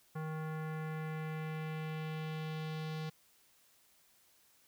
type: tone with low-pass filter sweep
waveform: square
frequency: 156.9 Hz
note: D#3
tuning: 15 cents sharp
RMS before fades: -40 dBFS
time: 0.15-3.1 s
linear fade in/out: 10 ms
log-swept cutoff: 1400 to 4300 Hz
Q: 1.7
effects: white hiss -68 dBFS RMS until 4.67 s